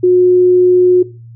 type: tone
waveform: sine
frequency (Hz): 362.2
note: F#4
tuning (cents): -37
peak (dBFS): -5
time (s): 0.03-1.03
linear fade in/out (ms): 10
effects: noise-tail reverb RT60 0.3 s tail -17 dB re dry + added 116 Hz sine -32 dBFS peak until 1.35 s